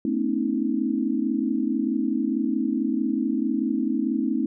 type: tone cluster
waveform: sine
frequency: 220.6 / 252 / 276.6 / 318.4 Hz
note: A3 / B3 / C#4 / D#4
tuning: +5 / +35 / -4 / +40 cents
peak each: -27 dBFS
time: 0.05-4.46 s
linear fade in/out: 2 ms
effects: none